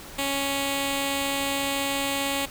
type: tone with notch filter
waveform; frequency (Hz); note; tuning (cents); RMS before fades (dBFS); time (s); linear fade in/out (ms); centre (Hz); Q
5% pulse; 277.2; C#4; 0; -27; 0.18-2.46; 10; 1500; 1.4
effects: pink hiss -42 dBFS RMS until 2.5 s